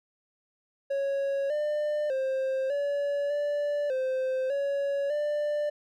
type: tone with pitch steps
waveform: triangle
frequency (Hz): 553 / 598 / 529 / 571 / 583 / 520 / 561 / 592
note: C#5 / D5 / C5 / D5 / D5 / C5 / C#5 / D5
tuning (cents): -4 / +31 / +19 / -49 / -13 / -11 / +21 / +14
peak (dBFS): -24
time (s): 0.9-5.7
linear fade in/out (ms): 10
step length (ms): 600
effects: none